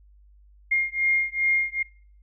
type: beating tone pair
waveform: sine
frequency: 2126 / 2128.5 Hz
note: C7 / C7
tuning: +27 / +29 cents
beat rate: 2.5 Hz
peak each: -24 dBFS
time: 0.71-1.83 s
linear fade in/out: 10 ms
effects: noise-tail reverb RT60 0.6 s tail -24 dB re dry + added 50 Hz sine -51 dBFS peak until 2.22 s